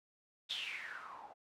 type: noise with low-pass filter sweep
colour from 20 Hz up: blue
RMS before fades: -45 dBFS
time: 0.49-1.34 s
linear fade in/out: 20 ms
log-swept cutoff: 3700 to 700 Hz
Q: 7.7
effects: none